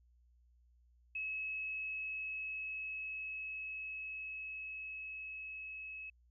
sine tone with level ramp, 2577 Hz, E7, 40 cents flat, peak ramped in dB -37 to -44 dBFS, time 1.15-6.1 s, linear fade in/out 5 ms, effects added 60 Hz sine -65 dBFS peak until 6.3 s

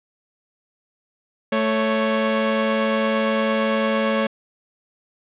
sawtooth tone pair together, 220 / 554.4 Hz, A3 / C#5, 0 / 0 cents, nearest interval octave + major third, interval 1600 cents, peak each -17 dBFS, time 1.52-4.27 s, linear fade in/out 5 ms, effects resampled to 8000 Hz + 8-bit

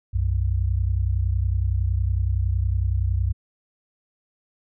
sine tone pair together, 63.19 / 94 Hz, B1 / F#2, +40 / +28 cents, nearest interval perfect fifth, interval 688 cents, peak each -22 dBFS, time 0.13-3.33 s, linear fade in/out 20 ms, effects none

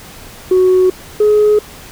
sine tone pair in turn, 370 / 421.5 Hz, F#4 / G#4, 0 / +26 cents, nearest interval major second, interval 226 cents, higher second, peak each -5 dBFS, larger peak neither, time 0.51-0.9 / 1.2-1.59 s, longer neither, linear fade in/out 5 ms, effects tanh soft clip ceiling -4 dBFS + pink hiss -35 dBFS RMS until 1.91 s

